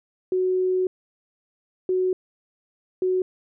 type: tone bursts at uneven times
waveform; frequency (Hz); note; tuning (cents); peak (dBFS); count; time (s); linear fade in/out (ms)
sine; 370; F#4; 0; -19; 3; 0.32-0.87 / 1.89-2.13 / 3.02-3.22; 2
effects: none